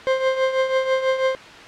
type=tone with tremolo; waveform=40% pulse; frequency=525 Hz; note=C5; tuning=6 cents sharp; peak=-14 dBFS; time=0.07-1.35 s; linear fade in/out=0 ms; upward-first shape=triangle; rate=6.1 Hz; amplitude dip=70%; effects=white hiss -39 dBFS RMS until 1.67 s + low-pass 3000 Hz 12 dB/octave